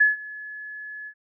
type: tone with ADSR envelope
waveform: sine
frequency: 1707 Hz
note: G#6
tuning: 47 cents sharp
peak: -12 dBFS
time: 0-1.14 s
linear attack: 10 ms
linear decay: 150 ms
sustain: -22 dB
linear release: 70 ms
effects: none